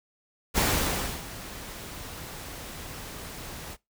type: noise with ADSR envelope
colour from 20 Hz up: pink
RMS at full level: -23 dBFS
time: 0.54-3.77 s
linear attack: 37 ms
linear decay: 640 ms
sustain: -17 dB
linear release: 44 ms
effects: noise-tail reverb RT60 0.2 s tail -22 dB re dry